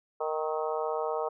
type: harmonic tone with a mistuned harmonic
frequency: 155.56 Hz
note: D#3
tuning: in tune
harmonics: 3 / 4 / 5 / 6 / 7 / 8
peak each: -32 / -34 / -36 / -38 / -39 / -40 dBFS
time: 0.2-1.29 s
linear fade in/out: 10 ms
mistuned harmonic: 8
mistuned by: +39 cents
effects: none